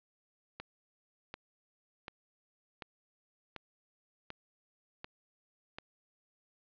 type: click train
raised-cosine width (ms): 0.3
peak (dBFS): -26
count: 8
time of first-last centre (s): 0.6-5.785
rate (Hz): 1.35
effects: resampled to 11025 Hz + 11-bit